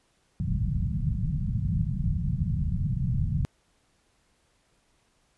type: low-pass noise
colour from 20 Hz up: white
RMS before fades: -27 dBFS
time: 0.4-3.45 s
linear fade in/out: 0 ms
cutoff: 180 Hz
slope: 48 dB/octave
effects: pink hiss -68 dBFS RMS until 5.37 s + resampled to 24000 Hz